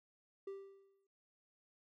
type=tone with exponential decay; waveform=triangle; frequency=392 Hz; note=G4; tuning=in tune; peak=-39 dBFS; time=0.47-1.07 s; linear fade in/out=5 ms; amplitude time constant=130 ms; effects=none